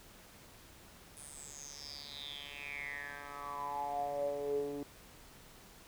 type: tone with band-pass filter sweep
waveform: 10% pulse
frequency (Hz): 143.2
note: D3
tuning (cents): -43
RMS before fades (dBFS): -41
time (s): 1.17-4.83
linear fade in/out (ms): 0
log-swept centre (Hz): 9900 to 330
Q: 9.1
effects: pink hiss -57 dBFS RMS until 5.87 s